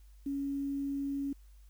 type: tone with quantisation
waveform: sine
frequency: 278.7 Hz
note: C#4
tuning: 9 cents sharp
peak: -32 dBFS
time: 0.26-1.33 s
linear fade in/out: 5 ms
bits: 10
effects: added 50 Hz sine -53 dBFS peak until 1.69 s + white hiss -71 dBFS RMS until 1.69 s